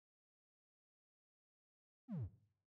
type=exponential sweep; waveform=triangle; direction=down; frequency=281.2 to 71.6 Hz; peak=-39 dBFS; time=2.08-2.29 s; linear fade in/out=50 ms; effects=noise-tail reverb RT60 0.6 s tail -17 dB re dry